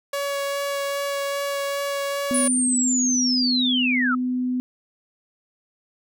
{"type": "tone with vibrato", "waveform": "sawtooth", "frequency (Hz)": 562, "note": "C#5", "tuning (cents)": 24, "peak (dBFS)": -20, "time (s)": [0.13, 2.48], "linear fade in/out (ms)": 5, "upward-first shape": "sine", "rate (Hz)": 2.5, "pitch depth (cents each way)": 8}
{"type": "tone", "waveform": "sine", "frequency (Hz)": 251.4, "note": "B3", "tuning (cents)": 31, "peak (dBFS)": -21, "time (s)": [2.31, 4.6], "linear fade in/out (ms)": 0}
{"type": "linear sweep", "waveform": "sine", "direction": "down", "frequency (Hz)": [9956, 1244.5], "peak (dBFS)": -20, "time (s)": [2.34, 4.15], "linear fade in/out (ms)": 5}
{"effects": []}